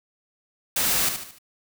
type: noise with echo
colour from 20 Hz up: white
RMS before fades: -23 dBFS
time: 0.76-1.09 s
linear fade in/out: 5 ms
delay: 74 ms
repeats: 4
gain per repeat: -7 dB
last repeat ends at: 1.386 s
effects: none